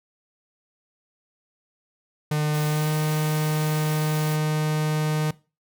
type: tone with pitch glide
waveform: 45% pulse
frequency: 151.1 to 153.74 Hz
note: D3 to D#3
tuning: +50 to -20 cents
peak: -21 dBFS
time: 2.31-5.31 s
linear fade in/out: 5 ms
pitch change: +30 cents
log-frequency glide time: 2.67-2.9 s
type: noise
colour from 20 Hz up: white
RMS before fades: -38 dBFS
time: 2.53-4.37 s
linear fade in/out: 20 ms
effects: noise-tail reverb RT60 0.3 s tail -20 dB re dry